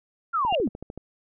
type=linear sweep; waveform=sine; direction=down; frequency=1420 to 164.81 Hz; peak=-21 dBFS; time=0.33-0.69 s; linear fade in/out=20 ms
type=tone with exponential growth; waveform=sine; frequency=2794 Hz; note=F7; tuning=in tune; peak=-21 dBFS; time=0.45-0.55 s; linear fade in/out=1 ms; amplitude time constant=21 ms
type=click train; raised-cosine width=2 ms; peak=-23 dBFS; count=8; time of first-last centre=0.45-0.976 s; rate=13.3 Hz
effects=none